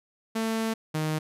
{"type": "tone pair in turn", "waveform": "sawtooth", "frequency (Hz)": [223.5, 155.43], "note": ["A3", "D#3"], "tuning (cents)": [27, -1], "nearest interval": "tritone", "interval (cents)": 628, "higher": "first", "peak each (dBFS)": -22, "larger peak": "neither", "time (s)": [[0.35, 0.74], [0.94, 1.19]], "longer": "first", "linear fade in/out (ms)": 10, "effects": ["resampled to 32000 Hz"]}